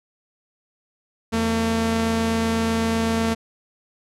sawtooth tone pair together, 84.73 / 226.2 Hz, E2 / A3, +48 / +48 cents, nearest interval octave + perfect fourth, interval 1700 cents, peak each -24 / -16 dBFS, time 1.32-3.35 s, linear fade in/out 20 ms, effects low-pass 10000 Hz 12 dB/octave

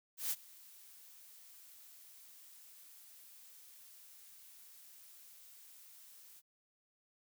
blue noise with ADSR envelope, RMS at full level -35 dBFS, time 0.17-6.42 s, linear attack 140 ms, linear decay 43 ms, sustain -23 dB, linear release 41 ms, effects none

